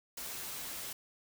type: noise with comb filter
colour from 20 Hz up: white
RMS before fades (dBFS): -42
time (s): 0.17-0.93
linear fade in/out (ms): 5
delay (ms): 9.6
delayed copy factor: -0.55
effects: none